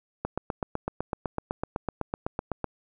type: click train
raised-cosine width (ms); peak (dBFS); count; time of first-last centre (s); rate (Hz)
1; -14; 20; 0.25-2.643; 7.94
effects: none